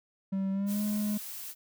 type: tone with pitch glide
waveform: triangle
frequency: 193.1 to 209.4 Hz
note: G3 to G#3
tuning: -26 to +15 cents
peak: -26 dBFS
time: 0.32-1.18 s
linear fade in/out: 10 ms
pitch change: +141 cents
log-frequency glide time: 0.52-0.82 s
type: noise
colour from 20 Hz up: blue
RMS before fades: -41 dBFS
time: 0.66-1.55 s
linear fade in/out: 50 ms
effects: none